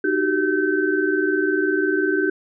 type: tone cluster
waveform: sine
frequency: 307.1 / 372.8 / 392.8 / 1539 Hz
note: D#4 / F#4 / G4 / G6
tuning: -23 / +13 / +4 / -32 cents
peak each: -23 dBFS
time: 0.04-2.3 s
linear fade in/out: 5 ms
effects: none